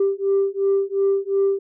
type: beating tone pair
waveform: sine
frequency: 392 / 394.8 Hz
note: G4 / G4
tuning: 0 / +12 cents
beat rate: 2.8 Hz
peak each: -19 dBFS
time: 0-1.59 s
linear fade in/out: 5 ms
effects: tanh soft clip ceiling -12 dBFS